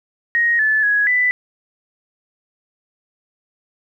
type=tone with pitch steps; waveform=sine; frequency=1875 / 1737 / 1670 / 1989 Hz; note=A#6 / A6 / G#6 / B6; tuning=+10 / -23 / +9 / +12 cents; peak=-13 dBFS; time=0.35-1.31 s; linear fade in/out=0 ms; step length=240 ms; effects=9-bit